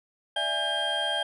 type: tone cluster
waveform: triangle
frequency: 594 / 669 / 830 / 1596 / 3202 Hz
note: D5 / E5 / G#5 / G6 / G7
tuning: +20 / +25 / -1 / +31 / +36 cents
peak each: -33 / -32 / -32 / -31 / -27 dBFS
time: 0.36-1.23 s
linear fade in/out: 5 ms
effects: resampled to 32000 Hz